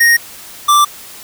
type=tone pair in turn; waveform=square; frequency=1864.7 / 1174.7 Hz; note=A#6 / D6; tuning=0 / 0 cents; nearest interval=minor sixth; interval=800 cents; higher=first; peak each=-7 / -7 dBFS; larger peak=neither; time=0-0.17 / 0.68-0.85 s; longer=neither; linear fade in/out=10 ms; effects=white hiss -34 dBFS RMS until 1.23 s